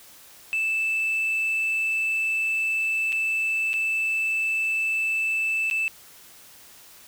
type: tone with dropouts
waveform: sine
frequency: 2637 Hz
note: E7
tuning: in tune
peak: -20 dBFS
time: 0.53-5.88 s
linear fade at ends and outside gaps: 0 ms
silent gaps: 3.122-3.127 / 3.732-3.739 / 5.7-5.711 s
effects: tanh soft clip ceiling -20 dBFS + white hiss -49 dBFS RMS until 7.07 s